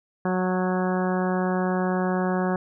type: harmonic tone with a mistuned harmonic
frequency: 184.1 Hz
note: F#3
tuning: 8 cents flat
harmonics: 1 / 2 / 3 / 4 / 5 / 6 / 7 / 8 / 9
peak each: -24 / -28 / -31 / -31 / -35 / -35 / -39 / -38 / -37 dBFS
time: 0.25-2.56 s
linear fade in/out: 2 ms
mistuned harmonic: 5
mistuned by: -16 cents
effects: none